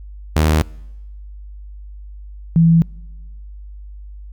sawtooth / sine tone pair in turn, 77.7 / 165.55 Hz, D#2 / E3, -2 / +8 cents, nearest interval octave + minor second, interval 1310 cents, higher second, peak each -8 dBFS, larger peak neither, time 0.36-0.62 / 2.56-2.82 s, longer neither, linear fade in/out 0 ms, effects noise-tail reverb RT60 1.0 s tail -25 dB re dry + added 50 Hz sine -32 dBFS peak until 4.32 s

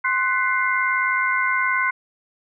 sine tone cluster, 1047 / 1493 / 2001 / 2100 Hz, C6 / F#6 / B6 / C7, +1 / +15 / +22 / +6 cents, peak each -23 / -22 / -30 / -23 dBFS, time 0.04-1.91 s, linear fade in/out 10 ms, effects none

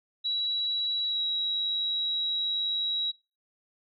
sine tone with pitch glide, 3905 to 3867 Hz, B7 to B7, -20 to -37 cents, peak -26 dBFS, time 0.24-3.12 s, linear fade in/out 20 ms, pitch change -17 cents, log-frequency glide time 1.05-1.2 s, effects noise-tail reverb RT60 0.3 s tail -20 dB re dry

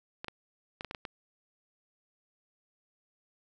clicks, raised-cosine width 0.3 ms, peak -22 dBFS, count 7, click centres 0.245 / 0.283 / 0.809 / 0.847 / 0.911 / 0.948 / 1.052 s, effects none

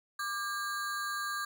square ring-modulated tone, 1400 Hz, F6, 4 cents sharp, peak -31 dBFS, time 0.19-1.45 s, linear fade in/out 5 ms, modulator 215 Hz, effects none

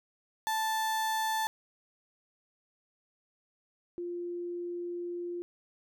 35% pulse / sine tone pair in turn, 880 / 349.2 Hz, A5 / F4, 0 / 0 cents, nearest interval octave + major third, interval 1600 cents, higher first, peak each -27 / -34 dBFS, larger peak first, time 0.47-1.47 / 3.98-5.42 s, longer second, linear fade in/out 0 ms, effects none

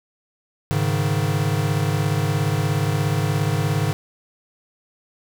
square chord, Ab suspended fourth, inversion none, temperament equal, 103.83 / 138.59 / 155.56 Hz, Ab2 / Db3 / Eb3, 0 / 0 / 0 cents, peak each -24 dBFS, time 0.71-3.93 s, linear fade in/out 0 ms, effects 9-bit

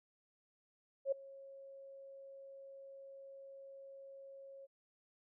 sine tone with ADSR envelope, 546 Hz, C#5, 26 cents flat, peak -29 dBFS, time 1.05-4.67 s, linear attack 69 ms, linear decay 7 ms, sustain -22 dB, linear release 27 ms, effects none

